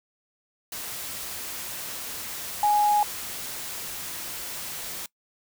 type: tone in noise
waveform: sine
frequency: 832 Hz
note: G#5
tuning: 3 cents sharp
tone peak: -18 dBFS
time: 2.63-3.03 s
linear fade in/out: 2 ms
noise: white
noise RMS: -35 dBFS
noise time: 0.72-5.06 s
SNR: +14 dB
effects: noise-tail reverb RT60 0.1 s tail -22 dB re dry